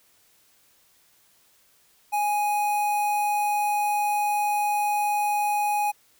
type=tone with notch filter; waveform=square; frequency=830.6 Hz; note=G#5; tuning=in tune; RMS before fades=-24 dBFS; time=2.12-5.92 s; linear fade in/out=20 ms; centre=4700 Hz; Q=0.9; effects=white hiss -61 dBFS RMS until 6.19 s